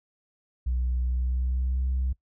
sine tone with pitch glide, 61.9 to 64.38 Hz, B1 to C2, +5 to -27 cents, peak -22 dBFS, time 0.66-2.13 s, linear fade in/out 10 ms, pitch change +68 cents, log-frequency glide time 1.02-1.86 s, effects noise-tail reverb RT60 0.1 s tail -21 dB re dry + tanh soft clip ceiling -21 dBFS

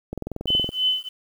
click train, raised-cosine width 2 ms, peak -16 dBFS, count 13, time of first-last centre 0.13-0.691 s, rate 21.4 Hz
sine tone with tremolo, 3027 Hz, F#7, 39 cents sharp, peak -16 dBFS, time 0.47-1.09 s, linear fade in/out 10 ms, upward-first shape triangle, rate 3.1 Hz, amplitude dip 100%
effects 8-bit

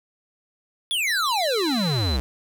square exponential sweep, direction down, 3520 to 59.8 Hz, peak -22 dBFS, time 0.91-2.2 s, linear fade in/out 0 ms
sine tone with pitch glide, 3999 to 4027 Hz, B7 to B7, +21 to +33 cents, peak -27 dBFS, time 1.07-2.17 s, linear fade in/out 10 ms, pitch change +12 cents, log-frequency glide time 1.33-1.89 s
effects none

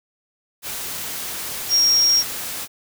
sine tone in noise, 5590 Hz, F8, 1 cent sharp, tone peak -13 dBFS, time 1.69-2.24 s, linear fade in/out 50 ms, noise white, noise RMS -29 dBFS, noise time 0.62-2.68 s, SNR +13 dB, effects none

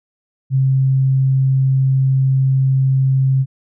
sine tone, 133.3 Hz, C3, 33 cents sharp, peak -11 dBFS, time 0.5-3.46 s, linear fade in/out 50 ms, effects none

